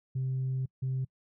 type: tone bursts at uneven times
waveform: sine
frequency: 130.81 Hz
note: C3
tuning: in tune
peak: -27 dBFS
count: 2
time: 0.15-0.66 / 0.82-1.05 s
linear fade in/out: 10 ms
effects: noise-tail reverb RT60 0.1 s tail -26 dB re dry + tanh soft clip ceiling -26 dBFS